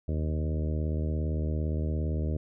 harmonic tone with a mistuned harmonic, 77.5 Hz, D#2, 6 cents flat, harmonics 1 / 2 / 3 / 4 / 5 / 6 / 7 / 8, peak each -28 / -34 / -38 / -40 / -42 / -44 / -45 / -46 dBFS, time 0.08-2.37 s, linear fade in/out 5 ms, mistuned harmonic 1, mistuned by +28 cents, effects none

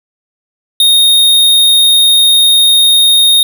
square tone, 3706 Hz, A#7, 11 cents flat, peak -5 dBFS, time 0.8-3.43 s, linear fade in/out 2 ms, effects none

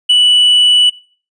sine tone with tanh clipping, 2960 Hz, F#7, in tune, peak -6 dBFS, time 0.09-0.9 s, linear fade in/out 10 ms, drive 2 dB, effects noise-tail reverb RT60 0.4 s tail -20 dB re dry + resampled to 22050 Hz

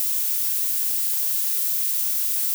violet noise, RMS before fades -23 dBFS, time 0-2.54 s, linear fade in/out 0 ms, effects none

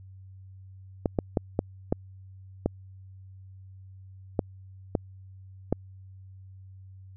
clicks, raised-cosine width 2 ms, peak -10 dBFS, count 9, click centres 1.058 / 1.188 / 1.372 / 1.591 / 1.925 / 2.66 / 4.392 / 4.952 / 5.726 s, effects added 95 Hz sine -45 dBFS peak until 7.16 s

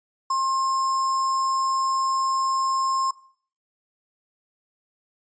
sine tone with sample-and-hold, 1064 Hz, C6, 29 cents sharp, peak -20 dBFS, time 0.3-3.11 s, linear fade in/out 5 ms, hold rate 6300 Hz, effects noise-tail reverb RT60 0.5 s tail -18 dB re dry + resampled to 16000 Hz

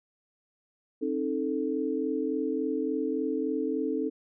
sine chord, A diminished, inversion first, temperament equal with one note detuned, 267.6 / 311.1 / 440 Hz, C4 / Eb4 / A4, +39 / 0 / 0 cents, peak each -31 dBFS, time 1.01-4.1 s, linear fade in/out 20 ms, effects none

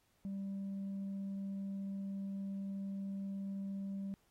sine tone with tanh clipping, 196 Hz, G3, in tune, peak -39 dBFS, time 0.25-4.14 s, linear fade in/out 0 ms, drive 1 dB, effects pink hiss -75 dBFS RMS until 4.3 s + AAC 48 kbps

